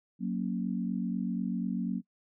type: chord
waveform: sine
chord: F# major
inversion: none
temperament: equal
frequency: 185 / 233.1 / 277.2 Hz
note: F#3 / A#3 / C#4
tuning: 0 / 0 / 0 cents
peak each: -32 / -33 / -38 dBFS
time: 0.19-2.02 s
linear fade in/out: 50 ms
effects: noise-tail reverb RT60 0.1 s tail -25 dB re dry